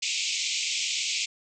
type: band-pass noise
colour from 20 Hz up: pink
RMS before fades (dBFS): -29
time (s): 0.02-1.26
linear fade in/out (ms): 10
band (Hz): 2200 to 7700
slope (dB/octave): 96
effects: none